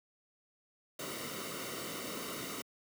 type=noise with comb filter; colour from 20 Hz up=pink; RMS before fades=-41 dBFS; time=0.99-2.62 s; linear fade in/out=5 ms; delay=1.2 ms; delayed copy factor=-0.7; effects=high-pass 150 Hz 12 dB/octave